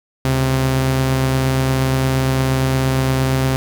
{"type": "tone pair together", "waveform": "sawtooth", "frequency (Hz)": [70.24, 131.9], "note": ["C#2", "C3"], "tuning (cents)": [23, 14], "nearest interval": "major seventh", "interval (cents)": 1091, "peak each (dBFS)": [-21, -11], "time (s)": [0.25, 3.56], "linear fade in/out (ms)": 0, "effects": ["7-bit"]}